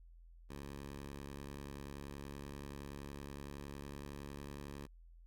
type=tone with pitch glide; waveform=10% pulse; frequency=70.3 to 71.03 Hz; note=C#2 to C#2; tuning=+25 to +43 cents; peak=-38 dBFS; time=0.49-4.87 s; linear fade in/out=20 ms; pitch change=+18 cents; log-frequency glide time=1.19-4.68 s; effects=added 42 Hz sine -56 dBFS peak until 5.26 s